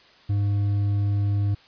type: tone with hard clipping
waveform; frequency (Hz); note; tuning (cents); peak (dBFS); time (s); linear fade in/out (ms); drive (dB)
triangle; 101.3; G#2; -43; -21; 0.29-1.55; 10; 7
effects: white hiss -53 dBFS RMS until 1.67 s + resampled to 11025 Hz